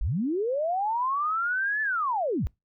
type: linear two-way sweep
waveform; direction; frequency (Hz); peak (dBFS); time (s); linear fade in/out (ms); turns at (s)
sine; up then down; 31.48 to 1757 to 33.22; -24; 0.01-2.47; 0; 1.82
effects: noise-tail reverb RT60 0.2 s tail -24 dB re dry